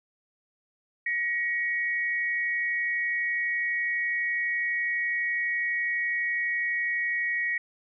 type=tone pair together; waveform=sine; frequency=1900 / 2232 Hz; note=A#6 / C#7; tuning=+33 / +11 cents; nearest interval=minor third; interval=278 cents; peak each=-26 / -32 dBFS; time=1.06-7.58 s; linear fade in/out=5 ms; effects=none